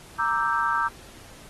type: chord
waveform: sine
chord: E half-diminished seventh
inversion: second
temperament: equal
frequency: 932.3 / 1174.7 / 1318.5 / 1568 Hz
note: Bb5 / D6 / E6 / G6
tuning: 0 / 0 / 0 / 0 cents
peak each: -27 dBFS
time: 0.18-0.89 s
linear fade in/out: 20 ms
effects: pink hiss -48 dBFS RMS until 1.49 s + AAC 32 kbps